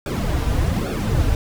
brown noise with flanger, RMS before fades -20 dBFS, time 0.06-1.35 s, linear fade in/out 2 ms, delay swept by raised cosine 0.99 to 5.59 ms, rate 1.2 Hz, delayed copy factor -0.95, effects none

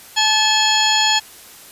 harmonic tone with a mistuned harmonic, 866 Hz, A5, 28 cents flat, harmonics 1 / 2 / 3 / 4 / 5 / 6 / 8, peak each -19 / -22 / -24 / -18 / -20 / -26 / -22 dBFS, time 0.16-1.2 s, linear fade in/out 20 ms, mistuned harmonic 4, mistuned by -93 cents, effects white hiss -41 dBFS RMS until 1.71 s + resampled to 32000 Hz

